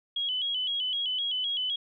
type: tone with vibrato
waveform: sine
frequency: 3152 Hz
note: G7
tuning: 9 cents sharp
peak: -27 dBFS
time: 0.16-1.76 s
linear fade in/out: 5 ms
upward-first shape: square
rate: 3.9 Hz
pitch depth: 78 cents each way
effects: none